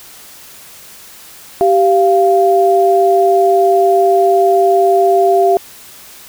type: tone pair together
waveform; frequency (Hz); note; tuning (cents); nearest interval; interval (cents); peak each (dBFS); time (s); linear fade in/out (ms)
sine; 389.5 / 693.4; G4 / F5; -11 / -13; minor seventh; 998; -10; 1.61-5.57; 0
effects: white hiss -37 dBFS RMS until 6.28 s